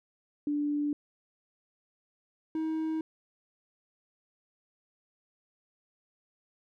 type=tone pair in turn; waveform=sine / triangle; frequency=292.8 / 317.4 Hz; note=D4 / D#4; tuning=-5 / +35 cents; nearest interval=minor second; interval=140 cents; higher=second; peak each=-27 dBFS; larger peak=neither; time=0.47-0.93 / 2.55-3.01 s; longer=neither; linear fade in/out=2 ms; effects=none